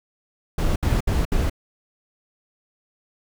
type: noise bursts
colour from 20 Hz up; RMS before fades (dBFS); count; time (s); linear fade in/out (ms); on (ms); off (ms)
brown; -20; 4; 0.58-1.498; 5; 180; 66
effects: none